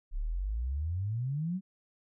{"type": "exponential sweep", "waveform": "sine", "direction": "up", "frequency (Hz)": [32.75, 196], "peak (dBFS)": -30, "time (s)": [0.11, 1.61], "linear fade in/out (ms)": 50, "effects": []}